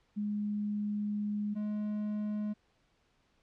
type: tone pair in turn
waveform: sine / triangle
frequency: 207.8 / 210.2 Hz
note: G#3 / G#3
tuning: +1 / +21 cents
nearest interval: unison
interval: 20 cents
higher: second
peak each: -31 / -30 dBFS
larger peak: second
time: 0.16-1.55 / 1.55-2.54 s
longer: first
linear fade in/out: 20 ms
effects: pink hiss -72 dBFS RMS until 3.42 s + low-pass 5000 Hz 12 dB/octave